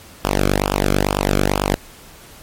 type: tone with flanger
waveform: sawtooth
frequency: 48.98 Hz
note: G1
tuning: 1 cent flat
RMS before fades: -18 dBFS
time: 0.24-1.76 s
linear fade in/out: 10 ms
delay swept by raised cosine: 0.48 to 1.09 ms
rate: 2.2 Hz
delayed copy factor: -0.85
effects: pink hiss -42 dBFS RMS until 2.42 s + MP3 64 kbps